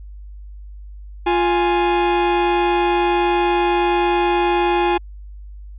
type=tone pair together; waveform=45% pulse; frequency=349.8 / 830 Hz; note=F4 / G#5; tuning=+3 / -1 cents; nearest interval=octave + minor third; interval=1496 cents; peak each=-17 / -18 dBFS; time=1.26-4.98 s; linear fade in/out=10 ms; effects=added 50 Hz sine -33 dBFS peak until 5.78 s + resampled to 8000 Hz